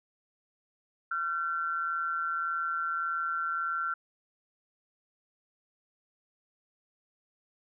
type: tone pair together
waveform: sine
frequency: 1367.3 / 1529 Hz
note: F6 / G6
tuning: -37 / -44 cents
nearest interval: major second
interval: 193 cents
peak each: -30 / -35 dBFS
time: 1.11-3.94 s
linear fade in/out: 5 ms
effects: none